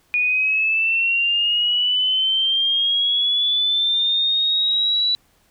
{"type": "linear sweep", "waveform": "sine", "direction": "up", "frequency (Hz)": [2449, 3951], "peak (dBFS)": -16, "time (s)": [0.14, 5.15], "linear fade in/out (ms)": 0, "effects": ["pink hiss -60 dBFS RMS until 5.5 s"]}